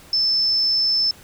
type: tone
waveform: sine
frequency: 5274 Hz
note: E8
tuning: in tune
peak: -16 dBFS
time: 0.13-1.11 s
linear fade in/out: 2 ms
effects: pink hiss -46 dBFS RMS until 1.23 s